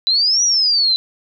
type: exponential two-way sweep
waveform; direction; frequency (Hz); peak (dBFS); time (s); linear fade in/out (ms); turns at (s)
sine; up then down; 3950 to 5880 to 3979; -12; 0.07-0.96; 0; 0.43
effects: none